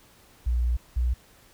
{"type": "tone pair in turn", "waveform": "sine", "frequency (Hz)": [60.1, 61.01], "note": ["B1", "B1"], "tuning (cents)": [-46, -20], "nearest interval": "unison", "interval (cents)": 26, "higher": "second", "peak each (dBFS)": -21, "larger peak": "neither", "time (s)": [[0.46, 0.77], [0.96, 1.14]], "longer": "first", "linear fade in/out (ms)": 10, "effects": ["pink hiss -56 dBFS RMS until 1.53 s"]}